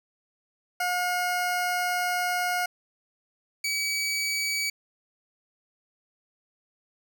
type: tone pair in turn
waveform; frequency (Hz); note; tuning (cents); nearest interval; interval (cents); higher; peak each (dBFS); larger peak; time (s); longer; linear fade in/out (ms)
20% pulse; 718 / 2280; F5 / C#7; +48 / +48; octave + minor sixth; 2000; second; -20 / -21; first; 0.8-2.66 / 3.64-4.7; first; 5
effects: none